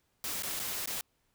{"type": "noise with dropouts", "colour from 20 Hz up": "white", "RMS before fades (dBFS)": -36, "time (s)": [0.24, 1.01], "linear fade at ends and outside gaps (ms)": 1, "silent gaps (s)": [[0.423, 0.433], [0.594, 0.598], [0.859, 0.874]], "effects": ["pink hiss -75 dBFS RMS until 1.34 s"]}